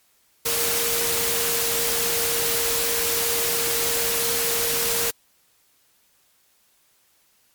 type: tone in noise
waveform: sine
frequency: 466.2 Hz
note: A#4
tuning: in tune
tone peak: -29 dBFS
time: 0.45-5.11 s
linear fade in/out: 10 ms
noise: white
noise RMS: -23 dBFS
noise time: 0.45-5.11 s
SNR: -9 dB
effects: white hiss -62 dBFS RMS until 7.54 s + MP3 96 kbps